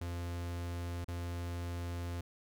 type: tone with dropouts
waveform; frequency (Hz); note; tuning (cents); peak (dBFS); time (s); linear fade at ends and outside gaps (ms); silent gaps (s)
45% pulse; 86.7; F2; -12; -37; 0.01-2.21; 5; 1.045-1.082
effects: none